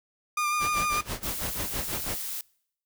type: tone with vibrato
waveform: 30% pulse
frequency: 1205 Hz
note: D6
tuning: 44 cents sharp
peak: -22 dBFS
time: 0.37-1.01 s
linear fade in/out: 5 ms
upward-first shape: sine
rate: 6.7 Hz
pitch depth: 24 cents each way
type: noise with tremolo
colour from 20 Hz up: pink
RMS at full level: -32 dBFS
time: 0.59-2.18 s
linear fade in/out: 50 ms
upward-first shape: sine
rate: 6.1 Hz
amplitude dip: 90%
type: noise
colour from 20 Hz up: blue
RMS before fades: -34 dBFS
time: 1.23-2.41 s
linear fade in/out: 2 ms
effects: noise-tail reverb RT60 0.7 s tail -25 dB re dry